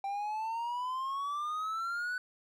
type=exponential sweep; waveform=triangle; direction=up; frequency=784 to 1502 Hz; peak=-31 dBFS; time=0.04-2.18 s; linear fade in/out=2 ms; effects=none